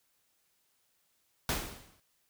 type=noise with exponential decay; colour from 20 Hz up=pink; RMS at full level=-29 dBFS; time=1.49-2 s; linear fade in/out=1 ms; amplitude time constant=110 ms; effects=white hiss -74 dBFS RMS until 2.29 s